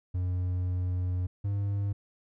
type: tone pair in turn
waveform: triangle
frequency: 90.5 / 100.39 Hz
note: F#2 / G2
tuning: -38 / +42 cents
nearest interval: major second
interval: 180 cents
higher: second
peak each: -25 dBFS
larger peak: neither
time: 0.14-1.27 / 1.44-1.93 s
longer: first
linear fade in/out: 10 ms
effects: none